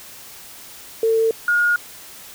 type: tone pair in turn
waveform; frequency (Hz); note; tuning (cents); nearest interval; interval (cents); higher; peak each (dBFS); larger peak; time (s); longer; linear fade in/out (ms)
sine; 449.1 / 1431.2; A4 / F6; +35 / +42; octave + minor sixth; 2007; second; -14; neither; 1.03-1.31 / 1.48-1.76; neither; 2
effects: white hiss -40 dBFS RMS until 2.34 s